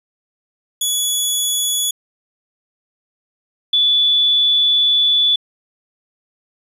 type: tone pair in turn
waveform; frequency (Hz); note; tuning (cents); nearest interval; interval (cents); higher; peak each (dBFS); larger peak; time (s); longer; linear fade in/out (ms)
15% pulse / sine; 3395 / 3458; G#7 / A7; +37 / -31; unison; 32; second; -9 / -11; first; 0.81-1.91 / 3.73-5.36; second; 5
effects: resampled to 32000 Hz + 8-bit